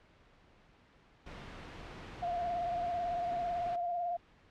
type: noise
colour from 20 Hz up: pink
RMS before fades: -47 dBFS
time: 1.26-3.76 s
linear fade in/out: 5 ms
type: tone with vibrato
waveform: sine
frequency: 698.5 Hz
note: F5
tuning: in tune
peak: -32 dBFS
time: 2.22-4.17 s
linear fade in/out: 10 ms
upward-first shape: sine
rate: 18 Hz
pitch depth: 41 cents each way
effects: pink hiss -63 dBFS RMS until 4.5 s + low-pass 3000 Hz 12 dB/octave